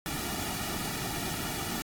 pink noise with comb filter, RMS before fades -34 dBFS, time 0.06-1.82 s, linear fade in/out 0 ms, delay 1.9 ms, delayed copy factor -0.7, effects AAC 64 kbps

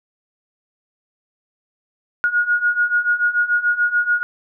sine beating tone pair, 1437 / 1443.9 Hz, F6 / F#6, +49 / -43 cents, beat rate 6.9 Hz, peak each -20 / -17 dBFS, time 2.24-4.23 s, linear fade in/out 0 ms, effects none

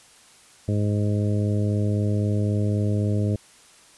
harmonic tone, 103.83 Hz, G#2, in tune, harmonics 1 / 2 / 3 / 4 / 5 / 6, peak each -21 / -27 / -31 / -33 / -35 / -37 dBFS, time 0.68-3.36 s, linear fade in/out 5 ms, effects white hiss -52 dBFS RMS until 3.97 s + resampled to 24000 Hz

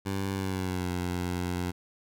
15% pulse tone with pitch glide, 97.2 to 89.13 Hz, G2 to F2, -14 to +36 cents, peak -23 dBFS, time 0.05-1.72 s, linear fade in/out 20 ms, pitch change -150 cents, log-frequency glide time 0.33-0.91 s, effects none

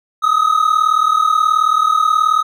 triangle tone pair together, 1241.4 / 1280 Hz, D#6 / D#6, -4 / +49 cents, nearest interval minor second, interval 53 cents, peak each -12 dBFS, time 0.22-2.43 s, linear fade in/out 20 ms, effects none

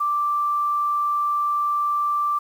sine tone, 1174.7 Hz, D6, in tune, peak -19 dBFS, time 0-2.39 s, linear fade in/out 10 ms, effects 8-bit

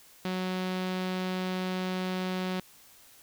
sawtooth tone with low-pass filter, 184.8 Hz, F#3, 2 cents flat, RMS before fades -32 dBFS, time 0.25-2.6 s, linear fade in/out 2 ms, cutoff 4000 Hz, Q 1.5, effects white hiss -56 dBFS RMS until 3.22 s

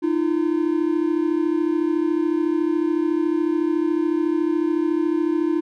triangle tone pair together, 307.5 / 341.4 Hz, D#4 / F4, -20 / -39 cents, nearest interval major second, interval 181 cents, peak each -19 dBFS, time 0.02-5.61 s, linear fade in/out 20 ms, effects none

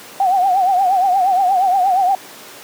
sine tone with vibrato, 754 Hz, F#5, 32 cents sharp, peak -11 dBFS, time 0.2-2.15 s, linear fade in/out 2 ms, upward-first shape triangle, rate 8.5 Hz, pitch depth 120 cents each way, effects pink hiss -36 dBFS RMS until 2.63 s + high-pass 300 Hz 12 dB/octave

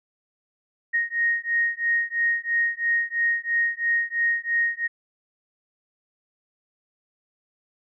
sine beating tone pair, 1864.7 / 1867.7 Hz, A#6 / A#6, 0 / +3 cents, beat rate 3 Hz, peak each -24 dBFS, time 0.93-4.88 s, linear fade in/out 20 ms, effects none

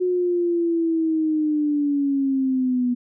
sine linear sweep, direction down, 365.4 to 243.4 Hz, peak -18 dBFS, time 0-2.95 s, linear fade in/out 20 ms, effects none

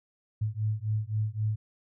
sine beating tone pair, 105.8 / 109.6 Hz, G#2 / A2, +33 / -6 cents, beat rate 3.8 Hz, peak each -30 dBFS, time 0.41-1.56 s, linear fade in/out 10 ms, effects none

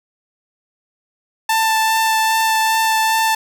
sawtooth tone with vibrato, 886 Hz, A5, 12 cents sharp, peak -10 dBFS, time 1.49-3.35 s, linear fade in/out 5 ms, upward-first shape sine, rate 2.5 Hz, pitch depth 9 cents each way, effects none

